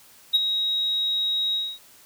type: tone with ADSR envelope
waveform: sine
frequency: 3801 Hz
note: A#7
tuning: 33 cents sharp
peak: -11 dBFS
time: 0.33-1.79 s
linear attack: 22 ms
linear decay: 23 ms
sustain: -10 dB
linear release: 250 ms
effects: tanh soft clip ceiling -13 dBFS + white hiss -52 dBFS RMS until 2.05 s